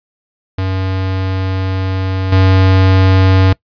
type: tone with level steps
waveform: square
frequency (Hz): 94.6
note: F#2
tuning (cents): +39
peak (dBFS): -15 / -7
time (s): 0.58-3.53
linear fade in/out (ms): 5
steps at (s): 2.32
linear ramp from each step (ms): 5
effects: noise-tail reverb RT60 0.1 s tail -23 dB re dry + resampled to 11025 Hz